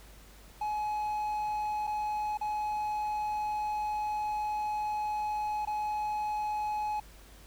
triangle tone with dropouts, 845 Hz, G#5, 30 cents sharp, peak -28 dBFS, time 0.61-7 s, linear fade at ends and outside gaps 5 ms, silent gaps 1.87-1.874 / 2.374-2.411 / 5.652-5.672 s, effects added 50 Hz sine -53 dBFS peak until 7.46 s + pink hiss -56 dBFS RMS until 7.46 s

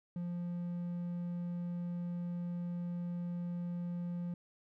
triangle tone, 174.61 Hz, F3, in tune, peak -34 dBFS, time 0.16-4.34 s, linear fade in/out 2 ms, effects none

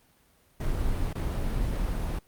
brown noise with dropouts, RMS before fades -28 dBFS, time 0.6-2.19 s, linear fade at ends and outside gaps 5 ms, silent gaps 1.13-1.152 s, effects pink hiss -63 dBFS RMS until 2.27 s + Opus 32 kbps

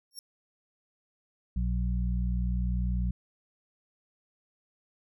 25% pulse tone with exponential growth, 5520 Hz, F8, 21 cents flat, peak -31 dBFS, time 0.11-0.19 s, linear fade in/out 1 ms, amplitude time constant 16 ms
harmonic tone, 60.2 Hz, B1, 44 cents flat, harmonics 1 / 2 / 3, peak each -27 / -35 / -34 dBFS, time 1.56-3.11 s, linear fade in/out 5 ms
effects none

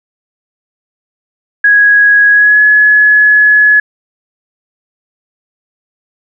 sine tone with pitch glide, 1661.2 to 1697.1 Hz, G#6 to G#6, 0 to +37 cents, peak -3 dBFS, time 1.64-3.8 s, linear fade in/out 5 ms, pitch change +37 cents, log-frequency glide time 2.31-2.61 s, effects none

